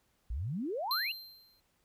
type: exponential sweep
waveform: sine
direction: up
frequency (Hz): 51 to 2963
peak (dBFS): -33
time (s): 0.3-1.12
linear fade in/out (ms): 5
type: tone with exponential decay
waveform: square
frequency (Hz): 4144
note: C8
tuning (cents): -17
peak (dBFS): -29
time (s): 0.91-1.6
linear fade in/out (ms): 1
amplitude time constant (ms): 150
effects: pink hiss -74 dBFS RMS until 1.84 s